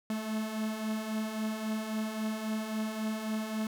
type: beating tone pair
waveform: 45% pulse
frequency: 214.9 / 218.6 Hz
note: A3 / A3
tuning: -41 / -11 cents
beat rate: 3.7 Hz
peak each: -39 / -33 dBFS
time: 0.1-3.67 s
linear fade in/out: 2 ms
effects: none